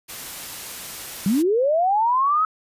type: noise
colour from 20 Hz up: white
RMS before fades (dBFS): -34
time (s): 0.08-1.43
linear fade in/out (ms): 20
type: linear sweep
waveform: sine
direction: up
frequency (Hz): 178.3 to 1295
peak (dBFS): -16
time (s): 1.26-2.45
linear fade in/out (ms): 2
effects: resampled to 32000 Hz